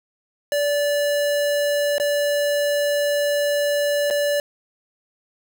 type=tone with dropouts; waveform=square; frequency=580 Hz; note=D5; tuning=22 cents flat; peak=-19 dBFS; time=0.52-4.4 s; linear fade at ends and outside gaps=1 ms; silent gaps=1.982-1.999 / 4.102-4.108 s; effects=none